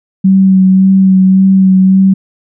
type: tone with vibrato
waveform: sine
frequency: 190 Hz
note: F#3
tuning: 46 cents sharp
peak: -3 dBFS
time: 0.24-2.14 s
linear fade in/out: 10 ms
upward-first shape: sine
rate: 1.8 Hz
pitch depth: 19 cents each way
effects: none